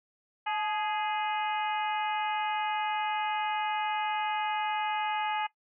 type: harmonic tone with a mistuned harmonic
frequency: 415.3 Hz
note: G#4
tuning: in tune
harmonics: 2 / 3 / 4 / 5 / 6 / 7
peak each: -30 / -38 / -39 / -41 / -41 / -43 dBFS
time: 0.46-5.47 s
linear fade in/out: 10 ms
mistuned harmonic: 2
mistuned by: +52 cents
effects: noise-tail reverb RT60 0.1 s tail -17 dB re dry